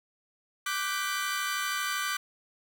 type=chord; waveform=sawtooth; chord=G major seventh; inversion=second; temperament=equal with one note detuned; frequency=1174.7 / 1495.4 / 1568 / 1975.5 Hz; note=D6 / F#6 / G6 / B6; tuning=0 / +18 / 0 / 0 cents; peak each=-29 / -31 / -33 / -34 dBFS; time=0.66-2.17 s; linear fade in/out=5 ms; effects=none